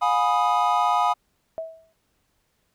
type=chord; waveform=triangle; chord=F half-diminished seventh; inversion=none; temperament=equal with one note detuned; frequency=713.1 / 830.6 / 987.8 / 1244.5 Hz; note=F5 / Ab5 / Cb6 / Eb6; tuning=+36 / 0 / 0 / 0 cents; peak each=-22 dBFS; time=0.01-1.14 s; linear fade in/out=20 ms
type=tone with exponential decay; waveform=sine; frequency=649 Hz; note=E5; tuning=27 cents flat; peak=-25 dBFS; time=1.58-1.93 s; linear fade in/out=0 ms; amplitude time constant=76 ms
effects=pink hiss -70 dBFS RMS until 2.74 s